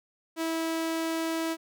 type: tone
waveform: sawtooth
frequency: 326 Hz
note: E4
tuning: 19 cents flat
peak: -24 dBFS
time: 0.36-1.57 s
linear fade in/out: 50 ms
effects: none